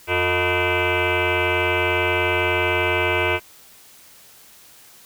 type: tone with frequency modulation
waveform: sine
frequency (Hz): 987.8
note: B5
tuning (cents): 0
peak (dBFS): -17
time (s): 0.07-3.4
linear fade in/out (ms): 50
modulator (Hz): 269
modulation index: 6.5
effects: white hiss -48 dBFS RMS until 5.05 s